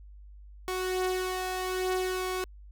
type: tone with flanger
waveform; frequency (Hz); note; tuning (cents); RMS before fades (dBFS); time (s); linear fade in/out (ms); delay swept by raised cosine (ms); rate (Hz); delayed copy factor
sawtooth; 370; F#4; 0; -31; 0.68-2.44; 0; 1.8 to 3.9; 0.62; +0.5
effects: added 50 Hz sine -46 dBFS peak until 2.71 s